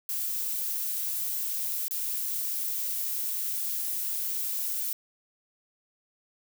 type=noise with dropouts; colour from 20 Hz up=violet; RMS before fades=-31 dBFS; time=0.09-4.93 s; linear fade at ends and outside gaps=2 ms; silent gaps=1.882-1.909 s; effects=none